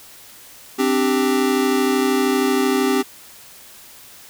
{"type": "chord", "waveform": "square", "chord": "C suspended second", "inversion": "none", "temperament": "equal with one note detuned", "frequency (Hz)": [261.6, 294.5, 392], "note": ["C4", "D4", "G4"], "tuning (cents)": [0, 5, 0], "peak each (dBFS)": [-20, -24, -20], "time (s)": [0.78, 3.03], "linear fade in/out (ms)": 20, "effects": ["white hiss -43 dBFS RMS until 4.29 s"]}